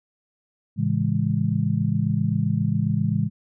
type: chord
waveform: sine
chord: A major seventh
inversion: none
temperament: just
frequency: 110 / 137.5 / 165 / 206.2 Hz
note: A2 / C#3 / E3 / G#3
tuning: 0 / -14 / +2 / -12 cents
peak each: -25 dBFS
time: 0.76-3.3 s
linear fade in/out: 50 ms
effects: none